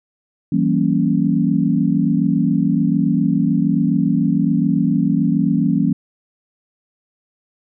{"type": "chord", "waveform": "sine", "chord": "E diminished seventh", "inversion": "none", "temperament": "equal with one note detuned", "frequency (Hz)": [164.81, 191.85, 233.1, 277.2], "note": ["E3", "G3", "Bb3", "Db4"], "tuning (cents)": [0, -37, 0, 0], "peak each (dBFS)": -19, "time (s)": [0.52, 5.93], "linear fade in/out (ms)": 5, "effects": []}